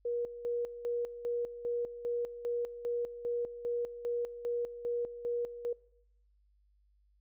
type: tone with tremolo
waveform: sine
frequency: 477.8 Hz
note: A#4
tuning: 43 cents sharp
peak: -31 dBFS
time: 0.05-5.73 s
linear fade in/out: 5 ms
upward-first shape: square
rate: 2.5 Hz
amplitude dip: 75%
effects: noise-tail reverb RT60 0.8 s tail -24 dB re dry + added 50 Hz sine -66 dBFS peak until 7.2 s

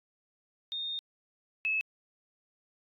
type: tone pair in turn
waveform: sine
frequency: 3670 / 2595 Hz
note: A#7 / E7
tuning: -28 / -28 cents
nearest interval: tritone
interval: 600 cents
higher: first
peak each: -33 / -27 dBFS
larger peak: second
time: 0.72-0.99 / 1.65-1.81 s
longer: first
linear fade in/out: 0 ms
effects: AAC 64 kbps

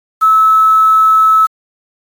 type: tone with quantisation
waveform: sine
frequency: 1300 Hz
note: E6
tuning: 24 cents flat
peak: -5 dBFS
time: 0.21-1.47 s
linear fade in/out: 20 ms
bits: 5
effects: AAC 64 kbps

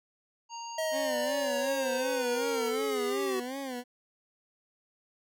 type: harmonic tone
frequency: 932.3 Hz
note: A#5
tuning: in tune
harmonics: 1 / 3 / 5 / 7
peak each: -39 / -48 / -48 / -47 dBFS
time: 0.49-2.72 s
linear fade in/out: 50 ms
type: linear sweep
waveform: square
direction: down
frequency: 640 to 374.3 Hz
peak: -30 dBFS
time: 0.78-3.4 s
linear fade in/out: 5 ms
type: tone with vibrato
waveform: 20% pulse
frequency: 260 Hz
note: C4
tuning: 11 cents flat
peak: -30 dBFS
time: 0.91-3.84 s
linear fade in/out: 50 ms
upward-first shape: sine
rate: 2.7 Hz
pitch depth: 110 cents each way
effects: none

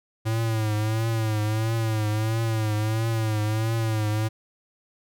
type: tone with vibrato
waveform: square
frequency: 110 Hz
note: A2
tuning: in tune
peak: -23 dBFS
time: 0.25-4.29 s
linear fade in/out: 20 ms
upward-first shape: triangle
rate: 1.5 Hz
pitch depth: 75 cents each way
effects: none

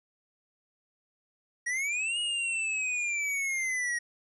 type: linear two-way sweep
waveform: square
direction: up then down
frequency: 1883 to 2892 to 1883 Hz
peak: -29 dBFS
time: 1.66-3.99 s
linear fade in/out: 10 ms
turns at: 2.19 s
effects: resampled to 24000 Hz + 11-bit

